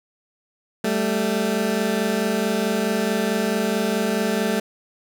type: tone pair together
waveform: 20% pulse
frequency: 196 / 220.6 Hz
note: G3 / A3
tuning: 0 / +5 cents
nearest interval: major second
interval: 205 cents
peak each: -19 / -17 dBFS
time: 0.84-4.6 s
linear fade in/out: 5 ms
effects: none